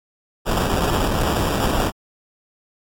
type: noise with sample-and-hold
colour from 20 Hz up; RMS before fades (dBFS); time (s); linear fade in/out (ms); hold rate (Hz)
pink; -20; 0.45-1.92; 50; 2100
effects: AAC 64 kbps